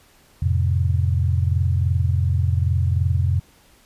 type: chord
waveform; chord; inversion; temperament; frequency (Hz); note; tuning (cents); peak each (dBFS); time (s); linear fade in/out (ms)
sine; F major; none; equal; 87.31 / 110 / 130.81; F2 / A2 / C3; 0 / 0 / 0; -18 / -24 / -23; 0.42-3.4; 5
effects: pink hiss -54 dBFS RMS until 3.85 s + resampled to 32000 Hz